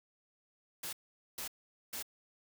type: noise bursts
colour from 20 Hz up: white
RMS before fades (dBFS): -41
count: 3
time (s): 0.83-2.027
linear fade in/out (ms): 5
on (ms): 99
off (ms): 450
effects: none